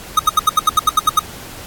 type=tone bursts; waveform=square; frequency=1249 Hz; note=D#6; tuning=6 cents sharp; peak=-8 dBFS; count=11; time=0.17-1.194 s; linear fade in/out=5 ms; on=24 ms; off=76 ms; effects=pink hiss -34 dBFS RMS until 1.66 s + AAC 64 kbps